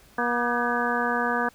harmonic tone with a mistuned harmonic, 240 Hz, B3, 49 cents flat, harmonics 1 / 2 / 3 / 4 / 5 / 6 / 7, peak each -30 / -30 / -30 / -30 / -30 / -30 / -30 dBFS, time 0.18-1.49 s, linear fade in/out 5 ms, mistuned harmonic 6, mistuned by +94 cents, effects pink hiss -55 dBFS RMS until 1.54 s

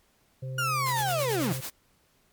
harmonic tone, 130.81 Hz, C3, in tune, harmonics 1 / 3 / 4, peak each -32 / -51 / -43 dBFS, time 0.42-1.61 s, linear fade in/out 10 ms
35% pulse linear sweep, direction down, 1444 to 142.2 Hz, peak -24 dBFS, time 0.58-1.53 s, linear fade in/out 5 ms
white noise with tremolo, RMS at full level -35 dBFS, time 0.86-1.7 s, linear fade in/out 2 ms, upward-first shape sine, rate 9.1 Hz, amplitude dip 70%
effects pink hiss -66 dBFS RMS until 2.32 s + MP3 96 kbps

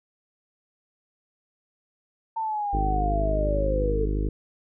sine linear sweep, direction down, 904 to 434.1 Hz, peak -25 dBFS, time 2.36-4.06 s, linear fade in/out 10 ms
harmonic tone, 51.4 Hz, G#1, 17 cents flat, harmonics 1 / 2 / 3 / 4 / 5 / 6 / 7 / 8 / 9, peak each -24 / -34 / -35 / -40 / -38 / -34 / -39 / -37 / -40 dBFS, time 2.73-4.29 s, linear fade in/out 5 ms
effects none

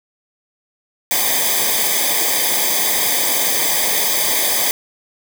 white noise with comb filter, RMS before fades -17 dBFS, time 1.11-4.71 s, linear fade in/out 0 ms, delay 0.72 ms, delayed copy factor -1, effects none

